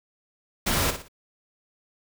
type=noise with echo; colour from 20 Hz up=pink; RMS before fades=-24 dBFS; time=0.66-0.91 s; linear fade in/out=10 ms; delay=58 ms; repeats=3; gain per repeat=-9 dB; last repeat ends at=1.084 s; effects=none